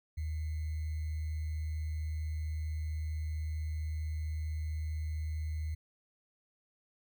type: tone with sample-and-hold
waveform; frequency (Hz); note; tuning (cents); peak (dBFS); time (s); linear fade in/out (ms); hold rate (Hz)
sine; 77.78; D#2; 0; -33; 0.17-5.75; 10; 2100
effects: none